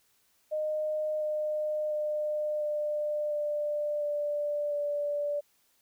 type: tone with pitch steps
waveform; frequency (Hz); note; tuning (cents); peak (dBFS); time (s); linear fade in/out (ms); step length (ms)
sine; 614 / 608.7 / 603.5 / 598.2 / 593.1 / 588 / 582.9; D#5 / D#5 / D5 / D5 / D5 / D5 / D5; -23 / -38 / +47 / +32 / +17 / +2 / -13; -28; 0.51-5.41; 20; 700
effects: white hiss -69 dBFS RMS until 5.81 s